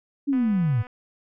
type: linear sweep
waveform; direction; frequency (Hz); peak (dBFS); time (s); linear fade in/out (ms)
sine; down; 290 to 101.2; -19; 0.27-0.83; 20
type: click train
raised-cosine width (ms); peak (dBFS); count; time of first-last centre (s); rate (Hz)
0.5; -29; 135; 0.33-0.868; 249
effects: none